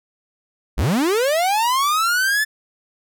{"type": "linear sweep", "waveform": "45% pulse", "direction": "up", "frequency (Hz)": [36.48, 1760], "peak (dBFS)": -16, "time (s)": [0.77, 2.45], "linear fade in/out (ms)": 20, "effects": []}